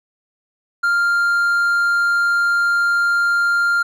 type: tone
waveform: triangle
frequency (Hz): 1396.9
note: F6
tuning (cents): 0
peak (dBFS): -12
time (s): 0.83-3.83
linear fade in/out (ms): 10
effects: none